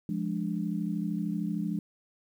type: chord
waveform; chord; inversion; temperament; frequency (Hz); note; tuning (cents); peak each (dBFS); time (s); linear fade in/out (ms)
sine; D diminished; first; equal; 174.61 / 207.7 / 293.7; F3 / Ab3 / D4; 0 / 0 / 0; -32 / -32 / -36; 0.09-1.79; 2
effects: 10-bit